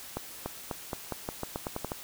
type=accelerating click train; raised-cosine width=1 ms; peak=-18 dBFS; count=12; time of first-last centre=0.17-1.919 s; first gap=290 ms; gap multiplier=0.87; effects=white hiss -45 dBFS RMS until 2.03 s